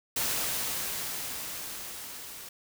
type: noise with level ramp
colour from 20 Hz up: white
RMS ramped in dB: -29 to -44 dBFS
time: 0.16-2.49 s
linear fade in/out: 5 ms
effects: none